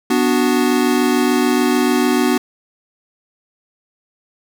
square chord, B minor, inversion none, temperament equal, 246.9 / 293.7 / 370 Hz, B3 / D4 / F#4, 0 / 0 / 0 cents, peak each -17 / -19 / -19 dBFS, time 0.1-2.38 s, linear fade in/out 5 ms, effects none

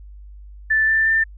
sine tone with pitch steps, 1760 / 1774.3 / 1788.7 Hz, A6 / A6 / A6, 0 / +14 / +28 cents, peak -14 dBFS, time 0.7-1.24 s, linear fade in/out 10 ms, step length 180 ms, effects added 50 Hz sine -37 dBFS peak until 1.37 s

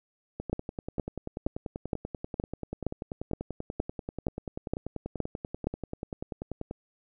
two click trains, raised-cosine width 2 ms, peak -14 / -21 dBFS, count 12 / 66, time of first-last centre 0.53-5.67 / 0.4-6.711 s, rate 2.14 / 10.3 Hz, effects none

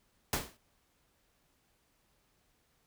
pink noise with exponential decay, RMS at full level -28 dBFS, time 0.33-0.57 s, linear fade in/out 2 ms, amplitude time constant 51 ms, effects pink hiss -73 dBFS RMS until 2.86 s

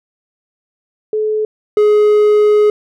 sine / triangle tone pair in turn, 429.9 / 420.3 Hz, A4 / G#4, -40 / +21 cents, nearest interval unison, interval 39 cents, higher first, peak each -13 / -5 dBFS, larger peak second, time 1.13-1.45 / 1.77-2.7 s, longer second, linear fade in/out 2 ms, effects none

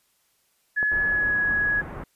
sine tone with pitch glide, 1700 to 1675.6 Hz, G#6 to G#6, +40 to +15 cents, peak -20 dBFS, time 0.76-1.82 s, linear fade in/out 20 ms, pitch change -25 cents, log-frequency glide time 1.07-1.37 s
clicks, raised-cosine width 1 ms, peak -19 / -26 dBFS, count 2, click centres 0.829 / 0.917 s
pink low-pass noise, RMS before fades -36 dBFS, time 0.92-2.04 s, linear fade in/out 5 ms, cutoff 1700 Hz, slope 24 dB/octave
effects white hiss -67 dBFS RMS until 2.15 s + resampled to 32000 Hz

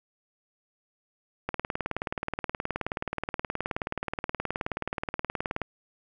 click train, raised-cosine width 0.5 ms, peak -14 dBFS, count 79, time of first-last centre 1.49-5.617 s, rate 18.9 Hz, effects none

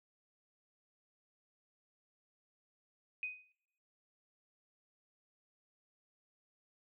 sine tone with exponential decay, 2500 Hz, D#7, 8 cents sharp, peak -34 dBFS, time 3.23-3.52 s, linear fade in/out 1 ms, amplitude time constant 63 ms, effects noise-tail reverb RT60 0.8 s tail -23 dB re dry

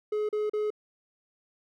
triangle tone bursts, 423.4 Hz, G#4, 33 cents sharp, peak -24 dBFS, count 3, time 0.12-0.704 s, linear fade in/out 5 ms, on 170 ms, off 37 ms, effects none

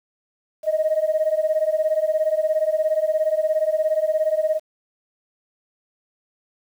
sine beating tone pair, 616 / 633 Hz, D#5 / D#5, -17 / +30 cents, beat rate 17 Hz, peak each -20 dBFS, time 0.63-4.6 s, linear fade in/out 50 ms, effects tanh soft clip ceiling -11 dBFS + 8-bit

